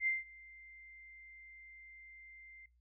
sine tone with ADSR envelope, 2090 Hz, C7, 2 cents flat, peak -29 dBFS, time 0-2.66 s, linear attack 68 ms, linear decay 170 ms, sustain -24 dB, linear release 5 ms, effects noise-tail reverb RT60 0.2 s tail -20 dB re dry + added 60 Hz sine -68 dBFS peak until 2.8 s

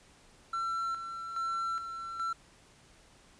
triangle tone with tremolo, 1349 Hz, E6, 40 cents sharp, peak -29 dBFS, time 0.53-2.33 s, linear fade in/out 5 ms, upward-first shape square, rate 1.2 Hz, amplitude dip 55%, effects pink hiss -60 dBFS RMS until 3.39 s + resampled to 22050 Hz

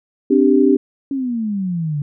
sine chord, C suspended second, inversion none, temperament equal, 261.6 / 293.7 / 392 Hz, C4 / D4 / G4, 0 / 0 / 0 cents, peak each -14 dBFS, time 0.3-0.77 s, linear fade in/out 10 ms
sine exponential sweep, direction down, 280.7 to 141.3 Hz, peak -18 dBFS, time 1.11-2.02 s, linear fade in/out 2 ms
effects none

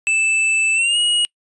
square tone with pitch glide, 2637 to 2892 Hz, E7 to F#7, 0 to -40 cents, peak -15 dBFS, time 0.07-1.25 s, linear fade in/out 0 ms, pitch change +160 cents, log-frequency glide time 0.74-0.98 s, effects noise-tail reverb RT60 0.1 s tail -26 dB re dry + resampled to 24000 Hz

